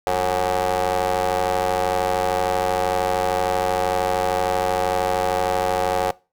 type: ring-modulated tone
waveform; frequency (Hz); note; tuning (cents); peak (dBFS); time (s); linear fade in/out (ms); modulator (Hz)
25% pulse; 93; F#2; +9; -12; 0.07-6.11; 0; 640
effects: noise-tail reverb RT60 0.3 s tail -22 dB re dry